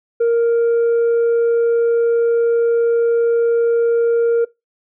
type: tone with tanh clipping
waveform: sine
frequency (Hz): 466.2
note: A#4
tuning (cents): 0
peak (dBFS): -12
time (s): 0.2-4.45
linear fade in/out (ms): 10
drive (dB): 1
effects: noise-tail reverb RT60 0.2 s tail -21 dB re dry